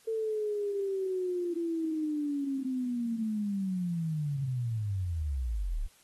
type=linear sweep; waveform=sine; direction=down; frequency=450 to 30.87 Hz; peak=-29 dBFS; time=0.07-5.87 s; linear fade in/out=10 ms; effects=white hiss -62 dBFS RMS until 6.03 s + AAC 32 kbps